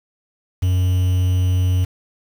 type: tone with quantisation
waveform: triangle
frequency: 91.4 Hz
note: F#2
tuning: 21 cents flat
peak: -12 dBFS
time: 0.62-1.85 s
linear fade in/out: 10 ms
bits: 6
effects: none